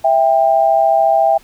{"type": "tone pair together", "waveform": "sine", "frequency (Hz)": [659, 793], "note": ["E5", "G5"], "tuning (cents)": [-1, 20], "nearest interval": "minor third", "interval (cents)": 321, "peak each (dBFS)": -12, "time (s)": [0.04, 1.38], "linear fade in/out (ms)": 10, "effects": ["pink hiss -47 dBFS RMS until 1.43 s"]}